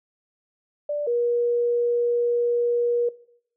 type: tone pair in turn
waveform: sine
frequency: 587.3 / 478 Hz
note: D5 / A#4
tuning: 0 / +43 cents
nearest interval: major third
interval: 357 cents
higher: first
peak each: -23 / -20 dBFS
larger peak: second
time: 0.89-1.07 / 1.07-3.09 s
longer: second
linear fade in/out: 5 ms
effects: noise-tail reverb RT60 0.6 s tail -18 dB re dry